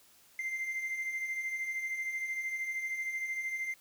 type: beating tone pair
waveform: triangle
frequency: 2077 / 2090 Hz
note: C7 / C7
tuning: -13 / -2 cents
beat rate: 13 Hz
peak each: -40 / -32 dBFS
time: 0.39-3.74 s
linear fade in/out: 2 ms
effects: tanh soft clip ceiling -26 dBFS + white hiss -62 dBFS RMS until 3.8 s